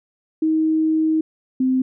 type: tone pair in turn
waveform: sine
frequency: 316 / 259 Hz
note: D#4 / C4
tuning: +27 / -17 cents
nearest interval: minor third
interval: 344 cents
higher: first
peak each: -15 dBFS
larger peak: neither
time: 0.42-1.21 / 1.6-1.82 s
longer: first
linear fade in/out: 5 ms
effects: none